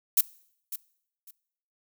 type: noise with echo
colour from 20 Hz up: violet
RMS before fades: -20 dBFS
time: 0.17-0.21 s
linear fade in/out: 5 ms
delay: 550 ms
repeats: 2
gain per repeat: -14 dB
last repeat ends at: 1.31 s
effects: noise-tail reverb RT60 0.7 s tail -22 dB re dry